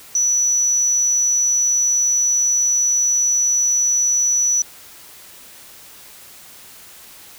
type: tone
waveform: sine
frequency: 5920 Hz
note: F#8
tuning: in tune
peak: -14 dBFS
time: 0.15-4.62 s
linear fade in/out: 2 ms
effects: white hiss -42 dBFS RMS until 7.38 s